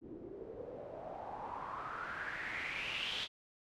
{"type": "noise with low-pass filter sweep", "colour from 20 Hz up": "white", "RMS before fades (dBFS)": -43, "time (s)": [0.01, 3.28], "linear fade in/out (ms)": 50, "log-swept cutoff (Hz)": [310, 3500], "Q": 5.3, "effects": []}